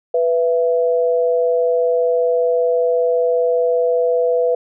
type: tone pair together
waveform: sine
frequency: 493.9 / 668.7 Hz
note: B4 / E5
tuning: 0 / +25 cents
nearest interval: perfect fourth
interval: 525 cents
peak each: -14 / -20 dBFS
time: 0.14-4.55 s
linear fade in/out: 5 ms
effects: none